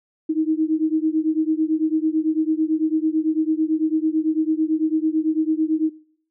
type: beating tone pair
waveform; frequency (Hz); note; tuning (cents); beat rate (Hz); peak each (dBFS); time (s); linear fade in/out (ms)
sine; 311.1 / 320.1; D#4 / D#4; 0 / +49; 9; -21; 0.29-5.9; 10
effects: noise-tail reverb RT60 0.6 s tail -19 dB re dry